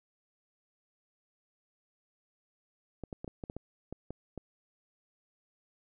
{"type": "clicks", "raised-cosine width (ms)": 2, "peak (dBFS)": -26, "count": 10, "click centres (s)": [3.037, 3.128, 3.245, 3.278, 3.438, 3.499, 3.566, 3.926, 4.106, 4.377], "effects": []}